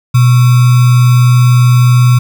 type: tone with sample-and-hold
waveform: sine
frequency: 123.5 Hz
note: B2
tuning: in tune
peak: -3 dBFS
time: 0.14-2.19 s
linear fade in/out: 10 ms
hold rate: 1225 Hz
effects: none